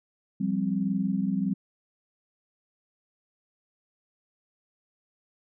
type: chord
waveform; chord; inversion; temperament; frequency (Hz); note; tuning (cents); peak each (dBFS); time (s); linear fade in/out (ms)
sine; F suspended second; none; equal; 174.61 / 196 / 261.6; F3 / G3 / C4; 0 / 0 / 0; -31 / -26 / -31; 0.4-1.54; 10
effects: none